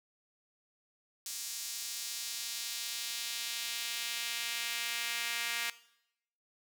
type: tone with high-pass filter sweep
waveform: sawtooth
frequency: 234.5 Hz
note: A#3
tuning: 11 cents sharp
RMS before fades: -38 dBFS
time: 1.26-5.7 s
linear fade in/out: 2 ms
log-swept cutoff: 5900 to 2100 Hz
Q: 1.2
effects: noise-tail reverb RT60 0.8 s tail -18 dB re dry